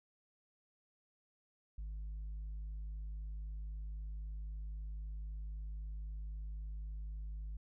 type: tone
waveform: sine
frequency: 51.91 Hz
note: G#1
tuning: in tune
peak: -38 dBFS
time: 1.78-7.57 s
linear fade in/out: 5 ms
effects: tanh soft clip ceiling -40 dBFS